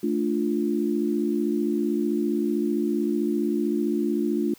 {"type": "chord", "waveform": "sine", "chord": "D minor", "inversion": "second", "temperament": "equal", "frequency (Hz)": [220, 293.7, 349.2], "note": ["A3", "D4", "F4"], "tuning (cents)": [0, 0, 0], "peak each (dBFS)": -26, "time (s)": [0.03, 4.54], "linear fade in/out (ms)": 5, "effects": ["white hiss -53 dBFS RMS until 4.58 s"]}